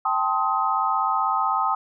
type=chord; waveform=sine; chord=A half-diminished seventh; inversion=third; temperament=equal with one note detuned; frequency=784 / 880 / 1046.5 / 1262.6 Hz; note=G5 / A5 / C6 / Eb6; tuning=0 / 0 / 0 / +25 cents; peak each=-26 / -26 / -27 / -23 dBFS; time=0.05-1.75 s; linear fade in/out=5 ms; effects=none